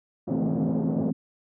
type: band-pass noise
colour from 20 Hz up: pink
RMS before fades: -31 dBFS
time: 0.27-1.11 s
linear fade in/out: 10 ms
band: 130 to 640 Hz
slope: 24 dB/octave
type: chord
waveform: sine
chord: A minor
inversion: second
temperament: equal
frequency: 164.81 / 220 / 261.6 Hz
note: E3 / A3 / C4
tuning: 0 / 0 / 0 cents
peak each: -28 dBFS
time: 0.3-1.13 s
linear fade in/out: 10 ms
effects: none

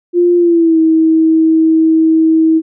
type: tone with pitch glide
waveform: sine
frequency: 350 to 321 Hz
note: F4 to E4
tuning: +4 to -46 cents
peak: -6 dBFS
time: 0.13-2.62 s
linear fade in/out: 50 ms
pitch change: -150 cents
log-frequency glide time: 0.37-0.79 s
effects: none

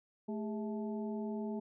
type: harmonic tone with a mistuned harmonic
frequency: 217.3 Hz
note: A3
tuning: 21 cents flat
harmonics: 1 / 2 / 3 / 4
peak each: -37 / -42 / -49 / -50 dBFS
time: 0.28-1.6 s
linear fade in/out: 10 ms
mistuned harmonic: 2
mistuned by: -110 cents
effects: none

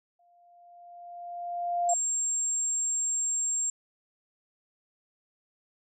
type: tone with exponential growth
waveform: sine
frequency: 698.5 Hz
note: F5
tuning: in tune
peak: -22 dBFS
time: 0.19-1.94 s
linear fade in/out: 5 ms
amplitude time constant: 380 ms
type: tone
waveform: sine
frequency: 7459 Hz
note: A#8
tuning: in tune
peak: -26 dBFS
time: 1.89-3.7 s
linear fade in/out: 2 ms
effects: none

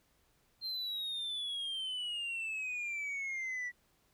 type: exponential sweep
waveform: sine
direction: down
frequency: 4186 to 1939 Hz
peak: -33 dBFS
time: 0.61-3.72 s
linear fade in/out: 50 ms
effects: tanh soft clip ceiling -35 dBFS + pink hiss -72 dBFS RMS until 4.13 s

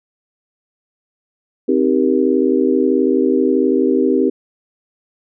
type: chord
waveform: sine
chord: C minor seventh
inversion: none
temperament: just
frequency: 261.6 / 314 / 392.4 / 470.9 Hz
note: C4 / Eb4 / G4 / Bb4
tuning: 0 / +16 / +2 / +18 cents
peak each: -16 / -18 / -16 / -20 dBFS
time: 1.68-4.3 s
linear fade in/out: 10 ms
effects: none

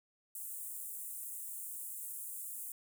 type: high-pass noise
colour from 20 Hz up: pink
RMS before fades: -44 dBFS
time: 0.35-2.72 s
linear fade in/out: 2 ms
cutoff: 8100 Hz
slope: 48 dB/octave
effects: none

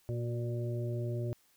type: harmonic tone with a mistuned harmonic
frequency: 118.5 Hz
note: A#2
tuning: 29 cents sharp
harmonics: 1 / 2 / 3 / 4 / 5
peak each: -33 / -46 / -40 / -53 / -44 dBFS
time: 0.09-1.33 s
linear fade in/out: 0 ms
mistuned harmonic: 3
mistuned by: +30 cents
effects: white hiss -68 dBFS RMS until 1.56 s

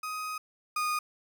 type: tone pair in turn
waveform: 35% pulse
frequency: 1254 / 1231.7 Hz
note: D#6 / D#6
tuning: +13 / -18 cents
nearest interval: unison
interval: 31 cents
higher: first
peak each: -32 / -26 dBFS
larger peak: second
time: 0.03-0.38 / 0.76-0.99 s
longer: first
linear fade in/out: 5 ms
effects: none

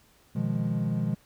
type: chord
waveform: triangle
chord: F half-diminished seventh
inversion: second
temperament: equal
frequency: 123.47 / 155.56 / 174.61 / 207.7 Hz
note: Cb3 / Eb3 / F3 / Ab3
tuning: 0 / 0 / 0 / 0 cents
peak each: -29 dBFS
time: 0.35-1.15 s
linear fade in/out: 10 ms
effects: pink hiss -61 dBFS RMS until 1.25 s

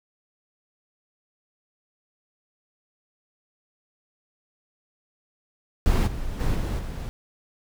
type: noise with level steps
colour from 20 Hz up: brown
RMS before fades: -19 / -31 / -23 / -26 / -31 dBFS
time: 5.86-7.09 s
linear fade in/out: 0 ms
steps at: 6.06 / 6.39 / 6.54 / 6.78 s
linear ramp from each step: 20 ms
effects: none

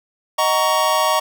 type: chord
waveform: square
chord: D# minor seventh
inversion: none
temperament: just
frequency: 622.3 / 746.7 / 933.4 / 1120.1 Hz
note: D#5 / F#5 / A#5 / C#6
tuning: 0 / +16 / +2 / +18 cents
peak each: -21 / -25 / -21 / -20 dBFS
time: 0.38-1.2 s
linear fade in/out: 10 ms
effects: none

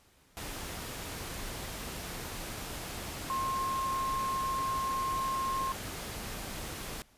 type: tone in noise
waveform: sine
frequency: 1066 Hz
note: C6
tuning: 32 cents sharp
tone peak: -30 dBFS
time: 3.3-5.72 s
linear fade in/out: 0 ms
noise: pink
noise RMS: -40 dBFS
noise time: 0.37-7.02 s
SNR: +7 dB
effects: pink hiss -64 dBFS RMS until 7.17 s + resampled to 32000 Hz

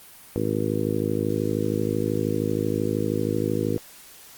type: harmonic tone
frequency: 52.9 Hz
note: G#1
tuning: 33 cents sharp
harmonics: 2 / 3 / 4 / 5 / 6 / 7 / 8 / 9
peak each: -30 / -32 / -30 / -30 / -29 / -30 / -32 / -30 dBFS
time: 0.36-3.78 s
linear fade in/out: 0 ms
effects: white hiss -47 dBFS RMS until 4.37 s + Opus 32 kbps

